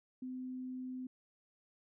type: tone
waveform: sine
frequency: 255.6 Hz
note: C4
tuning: 40 cents flat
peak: -40 dBFS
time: 0.22-1.07 s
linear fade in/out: 5 ms
effects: none